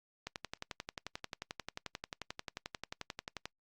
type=click train; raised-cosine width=0.2 ms; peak=-22 dBFS; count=37; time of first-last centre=0.27-3.456 s; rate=11.3 Hz; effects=noise-tail reverb RT60 0.1 s tail -25 dB re dry + Opus 48 kbps